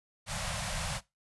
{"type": "band-stop noise", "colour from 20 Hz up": "pink", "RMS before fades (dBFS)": -35, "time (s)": [0.26, 1.01], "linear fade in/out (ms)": 50, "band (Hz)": [200, 530], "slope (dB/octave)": 96, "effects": ["noise-tail reverb RT60 0.2 s tail -19 dB re dry", "resampled to 24000 Hz"]}